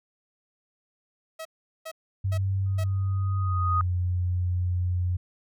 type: tone bursts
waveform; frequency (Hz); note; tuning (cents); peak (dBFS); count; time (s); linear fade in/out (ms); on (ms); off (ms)
sawtooth; 643; E5; -43; -31; 4; 1.39-2.842; 10; 63; 400
type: tone with pitch glide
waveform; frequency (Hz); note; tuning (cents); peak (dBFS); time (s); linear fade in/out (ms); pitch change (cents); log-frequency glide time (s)
sine; 96.6 to 89.61; G2 to F2; -25 to +45; -23; 2.24-5.17; 10; -130; 3.39-3.61
type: tone with exponential growth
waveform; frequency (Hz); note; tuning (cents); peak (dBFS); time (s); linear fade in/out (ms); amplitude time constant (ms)
sine; 1244.5; D#6; 0; -21; 2.66-3.81; 1; 250
effects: none